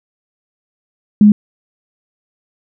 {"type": "tone", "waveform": "sine", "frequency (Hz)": 208.6, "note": "G#3", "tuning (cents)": 8, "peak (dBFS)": -3, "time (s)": [1.21, 1.32], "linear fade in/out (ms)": 2, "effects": []}